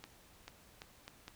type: accelerating click train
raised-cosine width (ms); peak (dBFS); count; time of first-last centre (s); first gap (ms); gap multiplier
0.2; -29; 5; 0.04-1.281; 440; 0.77
effects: pink hiss -62 dBFS RMS until 1.35 s

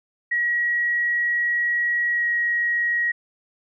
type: tone with pitch glide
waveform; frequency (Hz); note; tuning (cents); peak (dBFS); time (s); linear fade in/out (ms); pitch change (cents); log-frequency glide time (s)
sine; 1910 to 1896.8; A#6 to A#6; +42 to +30; -19; 0.31-3.12; 10; -12; 2.12-2.26
effects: none

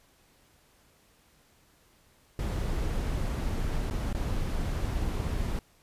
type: noise with dropouts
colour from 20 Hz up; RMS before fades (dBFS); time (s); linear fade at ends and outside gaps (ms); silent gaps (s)
brown; -30; 2.39-5.59; 1; 3.9-3.909 / 4.129-4.148
effects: pink hiss -63 dBFS RMS until 5.82 s + resampled to 32000 Hz

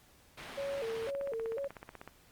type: low-pass noise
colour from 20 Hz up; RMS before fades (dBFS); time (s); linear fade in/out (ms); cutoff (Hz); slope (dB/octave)
white; -46; 0.37-1.11; 10; 2900; 12
type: tone with vibrato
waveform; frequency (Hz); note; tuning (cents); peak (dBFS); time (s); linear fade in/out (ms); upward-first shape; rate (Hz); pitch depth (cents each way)
sine; 502; B4; +28; -34; 0.57-1.68; 10; square; 2; 180
type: click train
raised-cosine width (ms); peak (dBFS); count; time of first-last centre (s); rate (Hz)
0.5; -30; 22; 0.78-2.076; 16.2
effects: pink hiss -63 dBFS RMS until 2.31 s + Opus 48 kbps

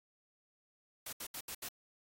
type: noise bursts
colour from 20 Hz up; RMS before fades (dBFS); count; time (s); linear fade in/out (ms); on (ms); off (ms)
white; -43; 5; 1.06-1.688; 5; 68; 72
effects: AAC 48 kbps

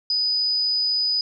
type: tone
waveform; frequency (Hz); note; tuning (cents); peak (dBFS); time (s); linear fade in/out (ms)
sine; 4978; D#8; 0; -19; 0.1-1.21; 2
effects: none

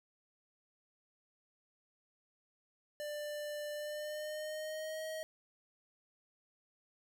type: tone with pitch glide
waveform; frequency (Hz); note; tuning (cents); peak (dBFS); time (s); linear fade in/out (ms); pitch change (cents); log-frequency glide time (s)
square; 593 to 631.9; D5 to D#5; +17 to +27; -40; 3-5.23; 0; +110; 3.73-5.04
effects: none

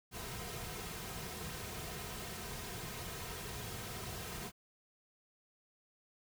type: noise with comb filter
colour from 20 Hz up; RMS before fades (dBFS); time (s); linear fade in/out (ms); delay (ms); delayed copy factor
pink; -44; 0.11-4.52; 50; 3.5; -0.6
effects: none

